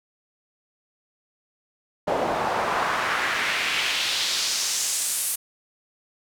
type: noise with band-pass filter sweep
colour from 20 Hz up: pink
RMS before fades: -25 dBFS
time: 2.07-5.36 s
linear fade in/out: 10 ms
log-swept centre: 570 to 11000 Hz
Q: 1.6
effects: none